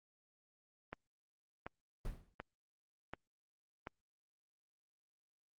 click train, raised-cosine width 0.5 ms, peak -28 dBFS, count 5, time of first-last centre 0.93-3.871 s, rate 1.36 Hz
brown noise with exponential decay, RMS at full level -38 dBFS, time 2.05-2.34 s, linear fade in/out 2 ms, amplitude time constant 62 ms
effects Opus 32 kbps

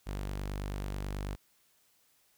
sawtooth tone, 49.22 Hz, G1, 8 cents sharp, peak -31 dBFS, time 0.06-1.36 s, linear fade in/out 20 ms, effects white hiss -69 dBFS RMS until 2.37 s

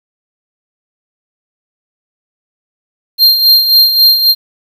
square tone with tremolo, 4190 Hz, C8, 2 cents sharp, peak -3 dBFS, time 3.18-4.35 s, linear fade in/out 50 ms, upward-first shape sine, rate 3.7 Hz, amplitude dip 60%, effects 7-bit

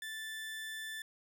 30% pulse tone, 1760 Hz, A6, in tune, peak -38 dBFS, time 0.02-1.02 s, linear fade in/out 2 ms, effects none

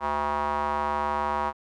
square tone with band-pass filter, 73.42 Hz, D2, in tune, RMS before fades -27 dBFS, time 0-1.53 s, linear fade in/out 50 ms, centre 980 Hz, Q 4.1, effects none

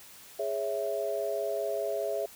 sine chord, C# minor, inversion second, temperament equal, 415.3 / 554.4 / 659.3 Hz, G#4 / C#5 / E5, 0 / 0 / 0 cents, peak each -34 / -34 / -32 dBFS, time 0.39-2.26 s, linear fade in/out 5 ms, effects white hiss -51 dBFS RMS until 2.35 s

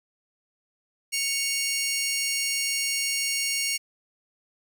15% pulse tone pair together, 2217 / 2793 Hz, C#7 / F7, 0 / -1 cents, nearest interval major third, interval 399 cents, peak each -21 dBFS, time 1.12-3.78 s, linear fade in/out 20 ms, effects none

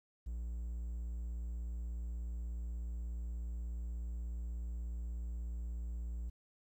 triangle tone, 58.3 Hz, A#1, 1 cent sharp, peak -36 dBFS, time 0.26-6.3 s, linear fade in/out 10 ms, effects 12-bit

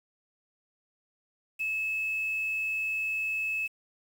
sine tone with quantisation, 2600 Hz, E7, 24 cents flat, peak -28 dBFS, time 1.59-3.68 s, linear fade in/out 20 ms, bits 8, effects none

